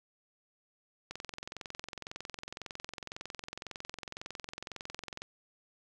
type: click train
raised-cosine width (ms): 0.2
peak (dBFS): -23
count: 91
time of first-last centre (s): 1.11-5.22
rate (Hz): 21.9
effects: none